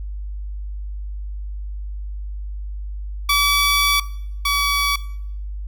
15% pulse tone pair in turn, 1147 / 1139.7 Hz, D6 / C#6, -41 / +48 cents, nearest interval unison, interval 11 cents, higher first, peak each -8 / -11 dBFS, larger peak first, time 3.29-4 / 4.45-4.96 s, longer first, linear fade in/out 5 ms, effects noise-tail reverb RT60 0.7 s tail -19 dB re dry + added 50 Hz sine -26 dBFS peak until 5.67 s

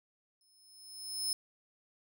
25% pulse tone with exponential growth, 5210 Hz, E8, 21 cents flat, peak -25 dBFS, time 0.41-1.33 s, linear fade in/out 1 ms, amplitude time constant 200 ms, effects none

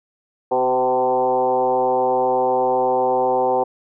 sine tone with frequency modulation, 639 Hz, D#5, 46 cents sharp, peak -15 dBFS, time 0.51-3.64 s, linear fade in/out 10 ms, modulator 128 Hz, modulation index 2.1, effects none

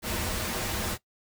pink noise with comb filter, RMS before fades -31 dBFS, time 0.02-0.98 s, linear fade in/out 50 ms, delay 7.1 ms, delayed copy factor -0.55, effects noise-tail reverb RT60 0.1 s tail -18 dB re dry

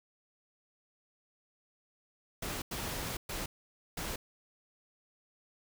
pink noise bursts at uneven times, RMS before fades -38 dBFS, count 4, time 2.42-2.62 / 2.71-3.17 / 3.29-3.46 / 3.97-4.16 s, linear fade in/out 5 ms, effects none

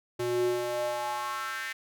square tone with high-pass filter sweep, 120.9 Hz, B2, 36 cents flat, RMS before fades -31 dBFS, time 0.19-1.73 s, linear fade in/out 10 ms, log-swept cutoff 260 to 1900 Hz, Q 4.1, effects none

